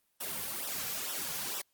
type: noise with flanger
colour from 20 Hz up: white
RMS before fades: -37 dBFS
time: 0.2-1.62 s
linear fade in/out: 10 ms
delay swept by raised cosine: 0.44 to 3.24 ms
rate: 2.2 Hz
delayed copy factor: -0.9
effects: white hiss -75 dBFS RMS until 1.73 s + Opus 32 kbps